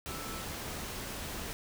sine tone in noise, 1321 Hz, E6, 3 cents sharp, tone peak -46 dBFS, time 0.08-0.44 s, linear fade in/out 0 ms, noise pink, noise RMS -40 dBFS, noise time 0.06-1.53 s, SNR -9 dB, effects none

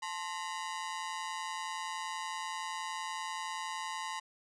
sawtooth ring-modulated tone, 966 Hz, B5, 39 cents flat, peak -30 dBFS, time 0.02-4.2 s, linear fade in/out 10 ms, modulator 85.3 Hz, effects resampled to 22050 Hz

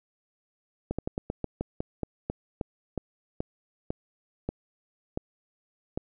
slowing click train, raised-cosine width 2 ms, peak -16 dBFS, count 17, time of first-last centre 0.91-5.975 s, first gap 76 ms, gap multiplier 1.17, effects none

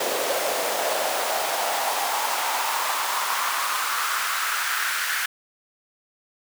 pink noise with high-pass filter sweep, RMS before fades -25 dBFS, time 0-5.26 s, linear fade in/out 5 ms, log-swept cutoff 510 to 1600 Hz, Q 3.3, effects none

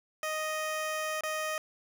15% pulse tone with dropouts, 622.3 Hz, D#5, in tune, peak -25 dBFS, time 0.23-1.58 s, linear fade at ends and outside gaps 1 ms, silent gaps 1.208-1.235 s, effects none

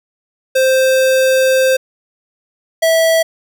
square tone pair in turn, 523.3 / 652.9 Hz, C5 / E5, 0 / -17 cents, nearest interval major third, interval 383 cents, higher second, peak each -10 dBFS, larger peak neither, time 0.55-1.77 / 2.82-3.23 s, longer first, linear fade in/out 10 ms, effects none

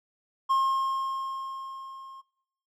triangle tone with level ramp, 1071 Hz, C6, 40 cents sharp, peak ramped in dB -18 to -41 dBFS, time 0.49-2.22 s, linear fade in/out 20 ms, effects noise-tail reverb RT60 0.8 s tail -22 dB re dry

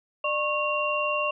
sine tone cluster, 598 / 1095 / 2766 Hz, D5 / C#6 / F7, +31 / -22 / -17 cents, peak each -28 dBFS, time 0.24-1.31 s, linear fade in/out 5 ms, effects none

